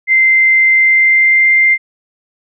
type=tone with pitch glide; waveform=sine; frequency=2081 to 2095 Hz; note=C7 to C7; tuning=-10 to +2 cents; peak=-6 dBFS; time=0.07-1.78 s; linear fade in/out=50 ms; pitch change=+12 cents; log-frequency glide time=0.72-1.53 s; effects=none